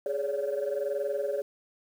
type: tone cluster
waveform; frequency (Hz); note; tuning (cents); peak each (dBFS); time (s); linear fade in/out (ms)
sine; 416.9 / 556 / 577; G#4 / C#5 / D5; +7 / +5 / -31; -31; 0.06-1.42; 2
effects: tanh soft clip ceiling -22 dBFS + 9-bit